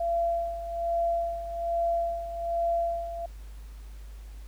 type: tone with tremolo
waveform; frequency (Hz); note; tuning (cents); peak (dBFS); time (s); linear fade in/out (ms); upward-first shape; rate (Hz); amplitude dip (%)
sine; 680; F5; -46; -23; 0-3.26; 5; sine; 1.2; 70
effects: added 51 Hz sine -40 dBFS peak until 4.47 s + pink hiss -58 dBFS RMS until 4.47 s